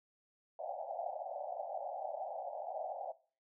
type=band-pass noise; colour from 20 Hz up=white; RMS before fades=-42 dBFS; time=0.59-3.12 s; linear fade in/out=5 ms; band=560 to 810 Hz; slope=96 dB/octave; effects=noise-tail reverb RT60 0.4 s tail -20 dB re dry